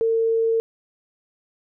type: tone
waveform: sine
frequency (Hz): 453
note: A#4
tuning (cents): -50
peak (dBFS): -17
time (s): 0.01-0.6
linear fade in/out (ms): 0
effects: none